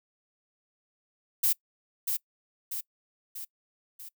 violet noise with echo, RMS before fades -24 dBFS, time 1.43-1.53 s, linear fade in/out 10 ms, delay 640 ms, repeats 4, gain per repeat -5 dB, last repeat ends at 4.09 s, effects noise-tail reverb RT60 0.1 s tail -23 dB re dry

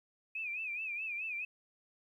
sine tone with vibrato, 2498 Hz, D#7, 6 cents sharp, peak -36 dBFS, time 0.35-1.45 s, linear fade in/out 5 ms, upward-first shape sine, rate 4.7 Hz, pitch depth 110 cents each way, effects 12-bit

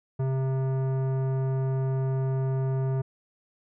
sine tone with tanh clipping, 132.6 Hz, C3, 23 cents sharp, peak -26 dBFS, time 0.19-3.02 s, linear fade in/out 10 ms, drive 15 dB, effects none

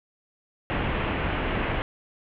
pink low-pass noise, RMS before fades -27 dBFS, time 0.7-1.82 s, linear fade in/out 0 ms, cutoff 3000 Hz, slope 48 dB/octave, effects none

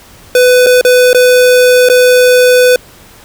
square tone with dropouts, 499.3 Hz, B4, 19 cents sharp, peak -4 dBFS, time 0.35-2.76 s, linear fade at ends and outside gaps 2 ms, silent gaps 0.663-0.667 / 0.812-0.849 / 1.131-1.146 / 1.888-1.898 s, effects pink hiss -38 dBFS RMS until 3.24 s

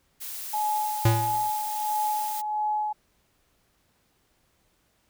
blue noise, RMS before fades -36 dBFS, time 0.2-2.42 s, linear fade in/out 20 ms
sine tone with tremolo, 848 Hz, G#5, 36 cents sharp, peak -23 dBFS, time 0.53-2.93 s, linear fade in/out 10 ms, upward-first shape sine, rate 1.5 Hz, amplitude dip 50%
square tone with exponential decay, 112.7 Hz, A2, 42 cents sharp, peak -16 dBFS, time 1.05-1.51 s, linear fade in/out 5 ms, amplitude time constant 99 ms
effects pink hiss -68 dBFS RMS until 5.09 s

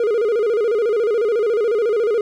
triangle tone with vibrato, 443.2 Hz, A4, 13 cents sharp, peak -13 dBFS, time 0-2.21 s, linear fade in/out 2 ms, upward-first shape square, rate 14 Hz, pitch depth 110 cents each way, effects none

